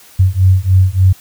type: beating tone pair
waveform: sine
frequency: 92.1 / 95.5 Hz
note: F#2 / G2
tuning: -7 / -45 cents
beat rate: 3.4 Hz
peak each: -10 dBFS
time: 0.19-1.13 s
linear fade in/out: 10 ms
effects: white hiss -42 dBFS RMS until 1.2 s